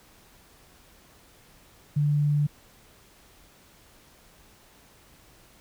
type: tone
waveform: sine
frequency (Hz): 146.83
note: D3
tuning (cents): 0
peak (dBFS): -20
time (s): 1.96-2.47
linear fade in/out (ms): 10
effects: pink hiss -56 dBFS RMS until 5.6 s